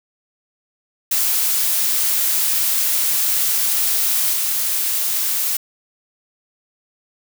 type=noise with level steps; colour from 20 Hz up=blue; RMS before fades=-18 / -20 dBFS; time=1.11-5.57 s; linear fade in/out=5 ms; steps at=4.33 s; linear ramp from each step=5 ms; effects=none